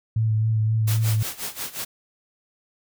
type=tone with vibrato; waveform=sine; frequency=110 Hz; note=A2; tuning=in tune; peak=-18 dBFS; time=0.16-1.23 s; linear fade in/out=5 ms; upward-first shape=sine; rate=3.8 Hz; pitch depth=23 cents each way
type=noise with tremolo; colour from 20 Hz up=white; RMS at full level=-29 dBFS; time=0.87-1.85 s; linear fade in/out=10 ms; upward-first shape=sine; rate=5.6 Hz; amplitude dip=85%
effects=none